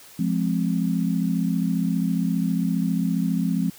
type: chord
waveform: sine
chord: F minor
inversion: none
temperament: just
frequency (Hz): 174.61 / 209.5 / 261.9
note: F3 / Ab3 / C4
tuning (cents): 0 / +15 / +2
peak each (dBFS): -23 / -25 / -26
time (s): 0.19-3.7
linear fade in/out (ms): 5
effects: white hiss -47 dBFS RMS until 3.78 s